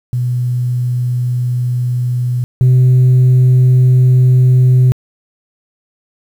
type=tone pair in turn; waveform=sine; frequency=123.4 / 127.31 Hz; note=B2 / C3; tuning=-1 / -47 cents; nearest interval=minor second; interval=54 cents; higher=second; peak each=-12 / -3 dBFS; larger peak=second; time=0.13-2.44 / 2.61-4.92 s; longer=neither; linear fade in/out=0 ms; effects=tanh soft clip ceiling -4 dBFS + 7-bit